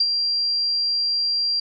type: tone with ADSR envelope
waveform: sine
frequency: 4746 Hz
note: D8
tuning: 17 cents sharp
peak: -14 dBFS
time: 0-1.6 s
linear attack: 6 ms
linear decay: 45 ms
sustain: -5 dB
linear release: 5 ms
effects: none